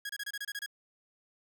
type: tone bursts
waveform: sawtooth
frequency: 1653 Hz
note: G#6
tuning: 9 cents flat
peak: -32 dBFS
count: 9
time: 0.05-0.662 s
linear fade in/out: 5 ms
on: 44 ms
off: 27 ms
effects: none